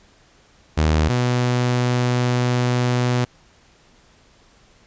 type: tone pair in turn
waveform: sawtooth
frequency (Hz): 77.78 / 123.47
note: D#2 / B2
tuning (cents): 0 / 0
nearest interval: minor sixth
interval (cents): 800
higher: second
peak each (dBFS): -11 / -13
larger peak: first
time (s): 0.77-1.09 / 1.09-3.25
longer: second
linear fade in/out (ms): 10
effects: pink hiss -54 dBFS RMS until 4.86 s + resampled to 16000 Hz